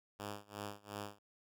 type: tone with tremolo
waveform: 5% pulse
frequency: 102.7 Hz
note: G#2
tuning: 19 cents flat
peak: -30 dBFS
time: 0.19-1.19 s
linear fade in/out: 10 ms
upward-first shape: sine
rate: 2.8 Hz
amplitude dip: 95%
effects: none